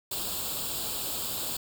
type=noise with comb filter; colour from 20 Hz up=white; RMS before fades=-33 dBFS; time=0.11-1.57 s; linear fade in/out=5 ms; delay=0.25 ms; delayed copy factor=+0.75; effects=none